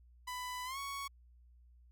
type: tone with pitch glide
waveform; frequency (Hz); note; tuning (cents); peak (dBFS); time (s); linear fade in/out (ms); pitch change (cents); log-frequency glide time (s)
sawtooth; 997 to 1112.6; B5 to C#6; +16 to +6; -36; 0.27-1.08; 10; +190; 0.65-0.78
effects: added 60 Hz sine -59 dBFS peak until 1.91 s